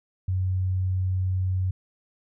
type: tone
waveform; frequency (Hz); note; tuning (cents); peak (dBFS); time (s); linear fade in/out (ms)
sine; 93; F#2; +9; -22; 0.28-1.71; 5
effects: none